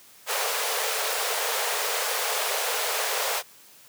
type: high-pass noise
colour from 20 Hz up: pink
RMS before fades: -27 dBFS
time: 0.26-3.43 s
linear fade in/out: 50 ms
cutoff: 420 Hz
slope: 96 dB/octave
effects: white hiss -52 dBFS RMS until 3.88 s + high-pass 100 Hz 12 dB/octave